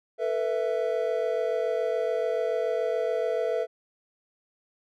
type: chord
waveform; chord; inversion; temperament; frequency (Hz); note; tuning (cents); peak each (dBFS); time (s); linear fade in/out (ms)
triangle; A suspended second; none; equal with one note detuned; 446.9 / 493.9 / 659.3; A4 / B4 / E5; +27 / 0 / 0; -27; 0.18-3.67; 50
effects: none